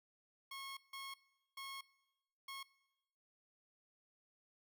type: tone bursts at uneven times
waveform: 15% pulse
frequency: 1089 Hz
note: C#6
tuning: 31 cents flat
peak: -40 dBFS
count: 4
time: 0.51-0.77 / 0.93-1.14 / 1.57-1.81 / 2.48-2.63 s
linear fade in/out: 5 ms
effects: noise-tail reverb RT60 0.9 s tail -20 dB re dry